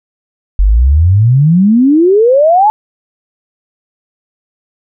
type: exponential sweep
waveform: sine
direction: up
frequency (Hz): 44.96 to 880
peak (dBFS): -4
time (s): 0.59-2.7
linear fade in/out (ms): 0
effects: none